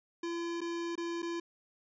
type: tone with dropouts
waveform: square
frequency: 339.7 Hz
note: F4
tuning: 48 cents flat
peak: -35 dBFS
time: 0.23-1.4 s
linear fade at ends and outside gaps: 5 ms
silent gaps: 0.607-0.614 / 0.955-0.977 / 1.221-1.227 s
effects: resampled to 16000 Hz